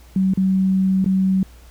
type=tone with dropouts; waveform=sine; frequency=189.8 Hz; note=F#3; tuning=44 cents sharp; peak=-14 dBFS; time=0.16-1.43 s; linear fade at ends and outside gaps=2 ms; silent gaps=0.337-0.374 / 1.044-1.06 s; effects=added 60 Hz sine -43 dBFS peak until 1.7 s + pink hiss -51 dBFS RMS until 1.7 s